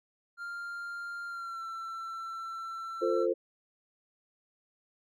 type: tone with pitch glide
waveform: triangle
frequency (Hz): 1396 to 1342.2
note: F6 to E6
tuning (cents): -1 to +31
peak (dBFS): -35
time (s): 0.37-3.27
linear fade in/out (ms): 50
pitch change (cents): -68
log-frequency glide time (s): 1.27-1.64
type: chord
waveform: sine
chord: F major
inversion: none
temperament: equal with one note detuned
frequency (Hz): 349.2 / 446.4 / 523.3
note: F4 / A4 / C5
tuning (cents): 0 / +25 / 0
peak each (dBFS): -30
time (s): 3.01-3.34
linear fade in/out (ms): 20
effects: none